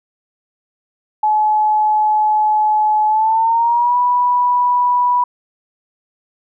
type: tone with pitch glide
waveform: sine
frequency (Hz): 854 to 981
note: G#5 to B5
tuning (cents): +48 to -12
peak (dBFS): -11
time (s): 1.23-5.24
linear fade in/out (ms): 5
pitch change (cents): +240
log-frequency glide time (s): 3.07-3.97
effects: none